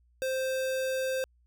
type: tone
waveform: square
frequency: 523.3 Hz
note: C5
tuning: in tune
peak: -29 dBFS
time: 0.22-1.24 s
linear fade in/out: 0 ms
effects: added 60 Hz sine -62 dBFS peak until 1.46 s